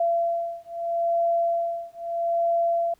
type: beating tone pair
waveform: sine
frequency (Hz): 679 / 679.78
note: F5 / F5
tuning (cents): -49 / -47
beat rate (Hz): 0.78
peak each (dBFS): -25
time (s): 0-2.94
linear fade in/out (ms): 5
effects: pink hiss -64 dBFS RMS until 2.99 s